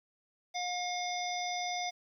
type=harmonic tone with a mistuned harmonic; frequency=715 Hz; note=F5; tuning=41 cents sharp; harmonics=1 / 3 / 5 / 7 / 8; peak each=-35 / -40 / -42 / -43 / -44 dBFS; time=0.54-1.91 s; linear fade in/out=20 ms; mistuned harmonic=8; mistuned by=+51 cents; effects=11-bit